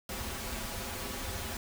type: noise with comb filter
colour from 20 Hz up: pink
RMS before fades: -38 dBFS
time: 0.09-1.57 s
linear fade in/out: 2 ms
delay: 6.6 ms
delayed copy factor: -0.9
effects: none